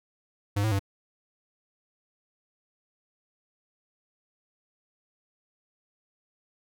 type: tone with pitch steps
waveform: square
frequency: 101.4 / 109.4 / 98.5 Hz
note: G#2 / A2 / G2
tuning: -41 / -9 / +9 cents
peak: -24 dBFS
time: 0.56-0.794 s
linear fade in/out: 10 ms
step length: 78 ms
effects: none